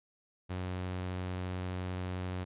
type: tone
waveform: sawtooth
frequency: 91.5 Hz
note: F#2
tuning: 19 cents flat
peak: -31 dBFS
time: 0.49-2.45 s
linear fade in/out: 20 ms
effects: resampled to 8000 Hz